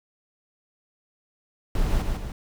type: noise with echo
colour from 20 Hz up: brown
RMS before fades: -23 dBFS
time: 1.75-2.02 s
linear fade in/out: 2 ms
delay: 150 ms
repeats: 2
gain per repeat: -4 dB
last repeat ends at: 2.32 s
effects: none